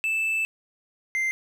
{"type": "tone pair in turn", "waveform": "triangle", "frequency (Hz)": [2637, 2086], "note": ["E7", "C7"], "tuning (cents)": [0, -6], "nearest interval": "major third", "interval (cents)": 406, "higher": "first", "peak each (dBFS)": [-21, -21], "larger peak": "neither", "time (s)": [[0.04, 0.45], [1.15, 1.31]], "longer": "first", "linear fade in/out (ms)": 0, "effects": []}